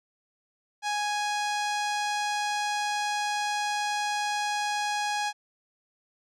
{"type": "tone with low-pass filter", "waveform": "sawtooth", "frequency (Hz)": 830.6, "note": "G#5", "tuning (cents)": 0, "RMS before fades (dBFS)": -29, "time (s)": [0.82, 5.33], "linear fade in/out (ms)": 50, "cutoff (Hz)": 6600, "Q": 1.2, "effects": []}